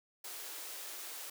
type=high-pass noise; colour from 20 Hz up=white; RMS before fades=-45 dBFS; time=0.24-1.3 s; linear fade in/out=5 ms; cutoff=300 Hz; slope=96 dB/octave; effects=none